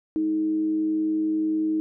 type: tone with frequency modulation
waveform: sine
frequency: 314.9 Hz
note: D#4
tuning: 21 cents sharp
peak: -21 dBFS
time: 0.16-1.8 s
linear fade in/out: 0 ms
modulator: 111 Hz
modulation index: 0.21
effects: none